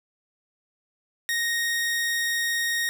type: tone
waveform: sawtooth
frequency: 1864.7 Hz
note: A#6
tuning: in tune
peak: -20 dBFS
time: 1.29-2.89 s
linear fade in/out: 0 ms
effects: none